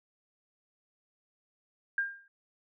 sine tone with exponential decay, 1603 Hz, G6, 38 cents sharp, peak -24 dBFS, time 1.98-2.28 s, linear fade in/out 2 ms, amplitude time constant 65 ms, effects none

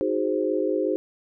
sine chord, Ab dominant seventh, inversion second, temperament equal with one note detuned, 312.9 / 370 / 415.3 / 523.3 Hz, Eb4 / Gb4 / Ab4 / C5, +10 / 0 / 0 / 0 cents, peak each -27 dBFS, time 0.01-0.96 s, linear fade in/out 0 ms, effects none

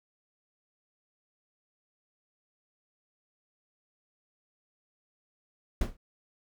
brown noise with exponential decay, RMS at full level -21 dBFS, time 5.81-5.97 s, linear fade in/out 5 ms, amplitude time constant 34 ms, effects none

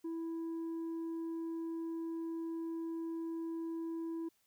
sine tone with tanh clipping, 329.6 Hz, E4, in tune, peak -38 dBFS, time 0.04-4.29 s, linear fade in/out 10 ms, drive 3 dB, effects white hiss -75 dBFS RMS until 4.46 s

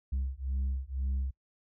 sine beating tone pair, 65.41 / 67.41 Hz, C2 / C#2, 0 / -48 cents, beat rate 2 Hz, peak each -31 dBFS, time 0.12-1.31 s, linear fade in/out 10 ms, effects noise-tail reverb RT60 0.1 s tail -25 dB re dry + tanh soft clip ceiling -27 dBFS

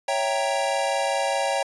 square chord, C# diminished seventh, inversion none, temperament equal, 554.4 / 659.3 / 784 / 932.3 Hz, C#5 / E5 / G5 / Bb5, 0 / 0 / 0 / 0 cents, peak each -27 / -30 / -27 / -31 dBFS, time 0.08-1.63 s, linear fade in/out 5 ms, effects resampled to 24000 Hz

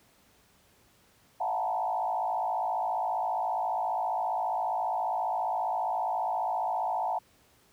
sine tone with frequency modulation, 806 Hz, G5, 48 cents sharp, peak -27 dBFS, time 1.4-7.19 s, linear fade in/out 10 ms, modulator 54.8 Hz, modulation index 2.4, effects pink hiss -63 dBFS RMS until 7.72 s + high-pass 60 Hz 12 dB/octave

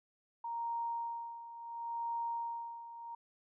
sine tone with tremolo, 932.3 Hz, A#5, in tune, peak -34 dBFS, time 0.44-3.15 s, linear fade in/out 5 ms, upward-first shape sine, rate 0.71 Hz, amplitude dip 75%, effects none

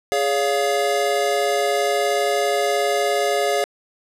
square chord, Db major, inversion second, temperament equal with one note detuned, 415.3 / 566 / 698.5 Hz, Ab4 / Db5 / F5, 0 / +36 / 0 cents, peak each -23 dBFS, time 0.12-3.64 s, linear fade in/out 0 ms, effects low-pass 12000 Hz 12 dB/octave

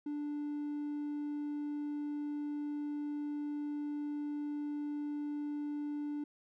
triangle tone, 293.7 Hz, D4, in tune, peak -33 dBFS, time 0.06-6.24 s, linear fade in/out 5 ms, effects tanh soft clip ceiling -29 dBFS

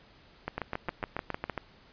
two click trains, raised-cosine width 0.5 ms, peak -17 / -17 dBFS, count 7 / 9, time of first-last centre 0.58-1.497 / 0.48-1.577 s, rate 6.54 / 7.29 Hz, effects pink hiss -58 dBFS RMS until 1.92 s + resampled to 11025 Hz

